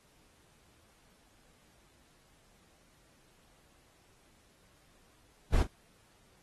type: noise with echo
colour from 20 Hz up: brown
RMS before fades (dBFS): -26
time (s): 5.52-5.64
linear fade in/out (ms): 20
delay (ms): 39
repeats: 1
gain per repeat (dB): -14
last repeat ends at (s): 5.679
effects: pink hiss -66 dBFS RMS until 6.42 s + AAC 32 kbps